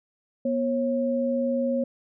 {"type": "tone pair together", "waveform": "sine", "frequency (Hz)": [242.2, 543.7], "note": ["B3", "C#5"], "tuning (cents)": [-34, -34], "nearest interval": "octave + major second", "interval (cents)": 1400, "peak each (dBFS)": -25, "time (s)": [0.45, 1.84], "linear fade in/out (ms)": 5, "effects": []}